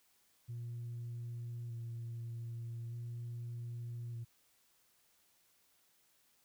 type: tone with vibrato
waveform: sine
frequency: 117.6 Hz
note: A#2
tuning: 16 cents sharp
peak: -39 dBFS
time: 0.48-4.25 s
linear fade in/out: 20 ms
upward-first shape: square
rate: 0.41 Hz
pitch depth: 16 cents each way
effects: tanh soft clip ceiling -38 dBFS + white hiss -72 dBFS RMS until 6.44 s